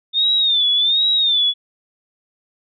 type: tone with vibrato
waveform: sine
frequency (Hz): 3619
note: A7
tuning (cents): +48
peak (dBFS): -13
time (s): 0.13-1.54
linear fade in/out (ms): 50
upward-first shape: sine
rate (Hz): 1.3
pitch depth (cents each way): 110
effects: none